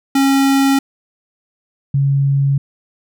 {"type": "tone pair in turn", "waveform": ["square", "sine"], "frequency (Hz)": [273.1, 138.86], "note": ["C#4", "C#3"], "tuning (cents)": [-26, 3], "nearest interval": "octave", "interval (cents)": 1171, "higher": "first", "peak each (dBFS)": -11, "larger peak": "neither", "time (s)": [[0.15, 0.79], [1.94, 2.58]], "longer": "neither", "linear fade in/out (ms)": 5, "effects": []}